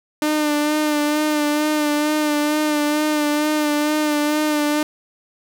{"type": "tone with vibrato", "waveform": "sawtooth", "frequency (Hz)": 300.1, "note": "D4", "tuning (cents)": 38, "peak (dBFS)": -13, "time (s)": [0.22, 4.83], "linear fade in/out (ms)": 2, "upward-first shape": "sine", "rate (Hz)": 2.2, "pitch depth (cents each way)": 30, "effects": []}